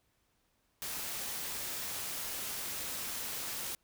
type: noise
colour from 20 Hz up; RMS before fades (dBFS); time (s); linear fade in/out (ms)
white; -39; 0.82-3.75; 0
effects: pink hiss -75 dBFS RMS until 3.83 s